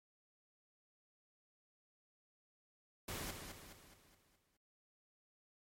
pink noise with echo, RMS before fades -44 dBFS, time 3.08-3.31 s, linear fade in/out 5 ms, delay 210 ms, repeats 6, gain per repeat -6 dB, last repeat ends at 4.57 s, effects MP3 64 kbps

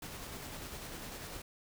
pink noise with tremolo, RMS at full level -44 dBFS, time 0.02-1.42 s, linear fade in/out 5 ms, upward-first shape square, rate 10 Hz, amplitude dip 25%, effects none

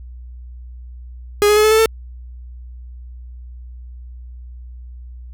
45% pulse tone with pitch steps, 412.8 / 419.3 / 425.9 / 432.6 / 439.4 / 446.3 Hz, G#4 / G#4 / G#4 / A4 / A4 / A4, -10 / +17 / +44 / -29 / -2 / +25 cents, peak -10 dBFS, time 1.42-1.858 s, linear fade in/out 0 ms, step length 73 ms, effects added 61 Hz sine -32 dBFS peak until 5.33 s

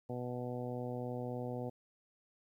harmonic tone, 123.47 Hz, B2, in tune, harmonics 1 / 2 / 3 / 4 / 5 / 6 / 7, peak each -42 / -43 / -47 / -43 / -48 / -49 / -54 dBFS, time 0.09-1.7 s, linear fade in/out 10 ms, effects 12-bit

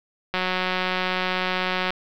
click train, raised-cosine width 0.3 ms, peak -8 dBFS, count 289, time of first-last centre 0.34-1.905 s, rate 184 Hz, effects low-pass 5000 Hz 12 dB/octave + 8-bit

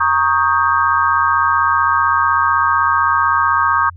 sine chord, Eb dominant seventh, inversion second, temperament equal with one note detuned, 932.3 / 1108.7 / 1244.5 / 1583.5 Hz, Bb5 / Db6 / Eb6 / G6, 0 / 0 / 0 / +17 cents, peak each -19 / -16 / -16 / -18 dBFS, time 0-3.9 s, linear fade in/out 10 ms, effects added 87 Hz sine -34 dBFS peak until 3.96 s

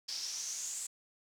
pink noise with band-pass filter sweep, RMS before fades -40 dBFS, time 0.08-0.87 s, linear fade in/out 10 ms, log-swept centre 5000 to 7700 Hz, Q 6.1, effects none

